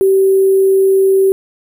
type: tone with sample-and-hold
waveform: sine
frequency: 385.9 Hz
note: G4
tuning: 27 cents flat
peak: -7 dBFS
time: 0.01-1.32 s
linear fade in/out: 0 ms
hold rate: 11025 Hz
effects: none